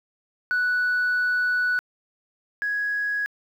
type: tone pair in turn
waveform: sine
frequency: 1480 / 1665.2 Hz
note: F#6 / G#6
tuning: 0 / +4 cents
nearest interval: major second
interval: 204 cents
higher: second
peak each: -18 / -22 dBFS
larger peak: first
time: 0.51-1.79 / 2.62-3.26 s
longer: first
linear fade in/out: 0 ms
effects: tanh soft clip ceiling -18 dBFS + 9-bit